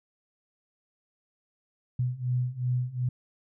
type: beating tone pair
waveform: sine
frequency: 123.47 / 126.17 Hz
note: B2 / B2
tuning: 0 / +37 cents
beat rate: 2.7 Hz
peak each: -30 / -28 dBFS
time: 1.99-3.09 s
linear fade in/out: 5 ms
effects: none